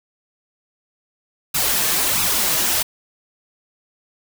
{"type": "noise with flanger", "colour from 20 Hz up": "white", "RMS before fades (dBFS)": -19, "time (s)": [1.54, 2.83], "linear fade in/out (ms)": 10, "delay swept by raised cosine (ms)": [0.77, 6.37], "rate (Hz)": 1.5, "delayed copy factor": 0.65, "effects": []}